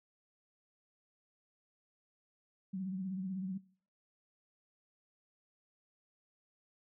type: tone with vibrato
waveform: sine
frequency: 188.6 Hz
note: F#3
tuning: 33 cents sharp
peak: -36 dBFS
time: 2.73-3.58 s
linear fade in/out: 10 ms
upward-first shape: sine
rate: 16 Hz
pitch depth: 62 cents each way
effects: noise-tail reverb RT60 0.5 s tail -21 dB re dry